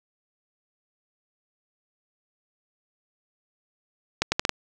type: accelerating click train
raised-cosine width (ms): 0.2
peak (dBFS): -4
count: 5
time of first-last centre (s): 4.22-4.493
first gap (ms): 100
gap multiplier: 0.75
effects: none